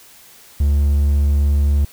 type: tone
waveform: triangle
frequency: 71.7 Hz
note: D2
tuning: 41 cents flat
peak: -10 dBFS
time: 0.6-1.85 s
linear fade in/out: 5 ms
effects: white hiss -45 dBFS RMS until 1.92 s